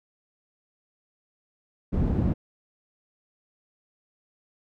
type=low-pass noise; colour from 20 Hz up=white; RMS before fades=-24 dBFS; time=1.92-2.34 s; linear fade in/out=20 ms; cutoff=180 Hz; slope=12 dB/octave; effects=none